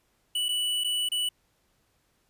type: tone with dropouts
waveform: square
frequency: 2960 Hz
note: F#7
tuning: in tune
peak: -26 dBFS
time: 0.35-1.29 s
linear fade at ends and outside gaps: 5 ms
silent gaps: 0.485-0.489 / 0.838-0.844 / 1.089-1.117 s
effects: pink hiss -70 dBFS RMS until 2.29 s + resampled to 32000 Hz